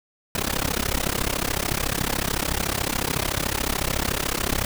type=noise with amplitude modulation; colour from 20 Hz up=pink; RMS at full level=-21 dBFS; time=0.35-4.65 s; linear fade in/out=2 ms; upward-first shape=sine; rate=33.8 Hz; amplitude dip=95%; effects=none